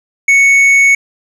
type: tone with tanh clipping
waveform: triangle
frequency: 2217 Hz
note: C#7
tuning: in tune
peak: -6 dBFS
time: 0.28-0.95 s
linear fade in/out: 5 ms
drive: 10 dB
effects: none